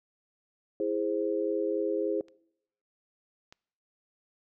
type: chord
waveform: sine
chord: E augmented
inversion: none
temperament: equal with one note detuned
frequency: 329.6 / 413.2 / 523.3 Hz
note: E4 / G#4 / B#4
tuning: 0 / -9 / 0 cents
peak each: -32 / -30 / -32 dBFS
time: 0.8-2.21 s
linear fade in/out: 2 ms
type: clicks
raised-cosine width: 0.2 ms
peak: -41 / -31 dBFS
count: 2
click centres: 2.284 / 3.525 s
effects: noise-tail reverb RT60 0.8 s tail -25 dB re dry